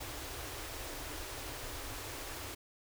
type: band-stop noise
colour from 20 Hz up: pink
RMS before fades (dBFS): -43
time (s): 0-2.55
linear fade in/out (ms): 10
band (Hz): 130 to 260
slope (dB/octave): 96
effects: none